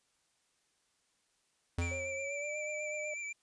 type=tone with exponential decay; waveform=square; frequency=86 Hz; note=F2; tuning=26 cents flat; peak=-30 dBFS; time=1.78-2.29 s; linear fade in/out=5 ms; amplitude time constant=110 ms
type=tone with vibrato; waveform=square; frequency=2336 Hz; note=D7; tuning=10 cents flat; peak=-39 dBFS; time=1.81-3.33 s; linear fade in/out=10 ms; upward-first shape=sine; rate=8.1 Hz; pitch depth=31 cents each way
type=tone with pitch glide; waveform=sine; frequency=542 to 604.9 Hz; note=C#5 to D#5; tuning=-39 to -49 cents; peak=-39 dBFS; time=1.91-3.14 s; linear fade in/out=5 ms; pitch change=+190 cents; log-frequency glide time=2.18-2.55 s
effects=white hiss -75 dBFS RMS until 3.42 s + resampled to 22050 Hz